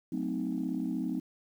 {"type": "chord", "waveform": "sine", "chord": "F# diminished seventh", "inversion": "none", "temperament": "equal with one note detuned", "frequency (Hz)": [185, 220, 256.8, 311.1], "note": ["F#3", "A3", "C4", "Eb4"], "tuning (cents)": [0, 0, -32, 0], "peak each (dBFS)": [-36, -37, -33, -35], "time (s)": [0.12, 1.2], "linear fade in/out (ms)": 5, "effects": ["tanh soft clip ceiling -23 dBFS", "10-bit"]}